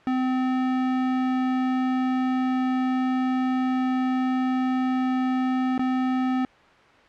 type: tone with dropouts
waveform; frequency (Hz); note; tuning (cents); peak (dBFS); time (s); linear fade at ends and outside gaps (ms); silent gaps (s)
square; 257.2; C4; -30; -22; 0.07-6.45; 1; 5.779-5.793
effects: white hiss -52 dBFS RMS until 7.08 s + low-pass 2000 Hz 12 dB/octave